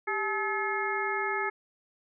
harmonic tone with a mistuned harmonic, 429.1 Hz, A4, 43 cents flat, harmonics 1 / 2 / 3 / 4 / 5, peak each -34 / -34 / -34 / -34 / -34 dBFS, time 0.07-1.5 s, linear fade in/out 10 ms, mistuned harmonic 1, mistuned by -140 cents, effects none

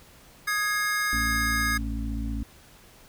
square chord, Ab major, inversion second, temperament equal with one note detuned, 1244.5 / 1661.2 / 2133 Hz, Eb6 / Ab6 / C7, 0 / 0 / +33 cents, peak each -31 / -27 / -32 dBFS, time 0.47-1.78 s, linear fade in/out 10 ms
harmonic tone, 55.7 Hz, A1, 22 cents sharp, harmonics 1 / 2 / 4 / 5, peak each -29 / -38 / -35 / -36 dBFS, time 1.13-2.43 s, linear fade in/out 0 ms
effects pink hiss -53 dBFS RMS until 3.08 s

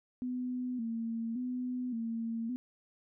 sine tone with vibrato, 239.1 Hz, A#3, 44 cents sharp, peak -33 dBFS, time 0.22-2.56 s, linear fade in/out 0 ms, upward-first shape square, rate 0.88 Hz, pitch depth 80 cents each way, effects none

